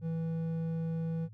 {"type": "tone with hard clipping", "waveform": "sine", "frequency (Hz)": 163.7, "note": "E3", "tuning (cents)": -12, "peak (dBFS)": -33, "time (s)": [0.01, 1.29], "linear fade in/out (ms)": 50, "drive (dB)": 6, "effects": ["added 108 Hz sine -48 dBFS peak until 1.33 s"]}